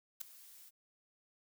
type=noise with ADSR envelope; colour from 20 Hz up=blue; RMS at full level=-38 dBFS; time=0.2-0.71 s; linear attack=14 ms; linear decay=3 ms; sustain=-19 dB; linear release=31 ms; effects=none